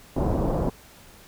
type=low-pass noise; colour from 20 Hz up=pink; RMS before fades=-24 dBFS; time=0.16-0.7 s; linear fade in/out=5 ms; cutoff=850 Hz; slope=24 dB/octave; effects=pink hiss -50 dBFS RMS until 1.27 s